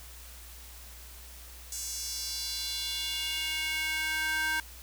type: tone with high-pass filter sweep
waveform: square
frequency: 313.6 Hz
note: D#4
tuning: 14 cents sharp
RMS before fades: -33 dBFS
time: 1.72-4.6 s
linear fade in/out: 2 ms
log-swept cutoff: 6800 to 1400 Hz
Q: 2.7
effects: added 60 Hz sine -48 dBFS peak until 4.82 s + white hiss -50 dBFS RMS until 4.82 s